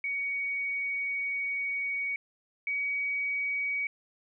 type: tone pair in turn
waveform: sine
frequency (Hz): 2244 / 2260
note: C#7 / C#7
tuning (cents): +21 / +33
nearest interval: unison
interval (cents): 12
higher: second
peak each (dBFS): -29 / -28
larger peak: second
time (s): 0.04-2.16 / 2.67-3.87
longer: first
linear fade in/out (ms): 2
effects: none